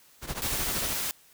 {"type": "noise with tremolo", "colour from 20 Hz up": "pink", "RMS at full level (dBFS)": -31, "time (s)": [0.21, 0.96], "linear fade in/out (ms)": 50, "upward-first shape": "triangle", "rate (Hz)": 13, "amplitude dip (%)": 90}
{"type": "noise", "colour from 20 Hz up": "white", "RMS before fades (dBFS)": -31, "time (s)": [0.42, 1.11], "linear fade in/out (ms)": 0}
{"effects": ["white hiss -58 dBFS RMS until 1.33 s"]}